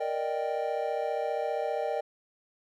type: chord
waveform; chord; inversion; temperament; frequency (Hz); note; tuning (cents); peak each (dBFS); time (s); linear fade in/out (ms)
triangle; Eb major seventh; second; equal; 466.2 / 587.3 / 622.3 / 784; Bb4 / D5 / Eb5 / G5; 0 / 0 / 0 / 0; -32; 0-2.01; 10
effects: none